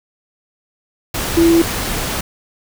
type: tone in noise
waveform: sine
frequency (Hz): 334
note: E4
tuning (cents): +23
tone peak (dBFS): -8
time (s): 1.37-1.62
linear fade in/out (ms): 5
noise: pink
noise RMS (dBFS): -21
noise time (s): 1.14-2.21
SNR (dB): +10
effects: none